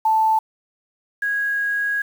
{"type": "tone pair in turn", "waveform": "sine", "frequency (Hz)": [880, 1649.7], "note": ["A5", "G#6"], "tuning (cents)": [0, -12], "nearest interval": "major seventh", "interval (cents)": 1088, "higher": "second", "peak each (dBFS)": [-14, -19], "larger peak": "first", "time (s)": [[0.05, 0.39], [1.22, 2.02]], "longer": "second", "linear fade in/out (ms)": 5, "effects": ["7-bit"]}